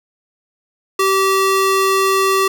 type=ring-modulated tone; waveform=square; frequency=772 Hz; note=G5; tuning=27 cents flat; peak=-10 dBFS; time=0.99-2.48 s; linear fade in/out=5 ms; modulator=386 Hz; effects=none